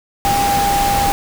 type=tone in noise; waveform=sine; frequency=802 Hz; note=G5; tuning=39 cents sharp; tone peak=-14 dBFS; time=0.25-1.12 s; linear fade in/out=0 ms; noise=pink; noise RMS=-20 dBFS; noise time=0.25-1.12 s; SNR=+3 dB; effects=none